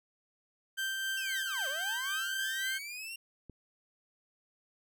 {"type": "tone with tremolo", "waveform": "30% pulse", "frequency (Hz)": 1565, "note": "G6", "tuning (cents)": -3, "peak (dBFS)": -29, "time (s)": [0.77, 2.79], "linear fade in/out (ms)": 20, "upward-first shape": "triangle", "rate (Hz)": 3.8, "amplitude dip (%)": 30}
{"type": "linear two-way sweep", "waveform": "sawtooth", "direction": "down then up", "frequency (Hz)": [2787, 517, 2787], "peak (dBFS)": -37, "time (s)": [1.17, 3.16], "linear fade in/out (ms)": 5, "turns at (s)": 1.68}
{"type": "click", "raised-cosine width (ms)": 3, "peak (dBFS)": -35, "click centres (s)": 3.497}
{"effects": []}